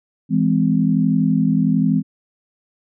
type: chord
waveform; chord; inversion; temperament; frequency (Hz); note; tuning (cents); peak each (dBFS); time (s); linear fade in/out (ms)
sine; E augmented; none; just; 164.81 / 206 / 257.5; E3 / G#3 / B#3; 0 / -14 / -28; -18; 0.29-2.03; 50
effects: none